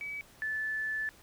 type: tone pair in turn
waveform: sine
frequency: 2284 / 1744.8 Hz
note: D7 / A6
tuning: -49 / -15 cents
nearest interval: perfect fourth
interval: 466 cents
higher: first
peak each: -36 / -31 dBFS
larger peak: second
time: 0.01-0.21 / 0.42-1.09 s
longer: second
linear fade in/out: 0 ms
effects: pink hiss -58 dBFS RMS until 1.22 s